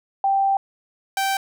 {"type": "tone pair in turn", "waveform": ["sine", "sawtooth"], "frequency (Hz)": [784, 779], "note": ["G5", "G5"], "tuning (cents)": [0, -11], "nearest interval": "unison", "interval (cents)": 11, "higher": "first", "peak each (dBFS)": -16, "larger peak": "neither", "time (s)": [[0.24, 0.57], [1.17, 1.37]], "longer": "first", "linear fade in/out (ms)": 2, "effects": []}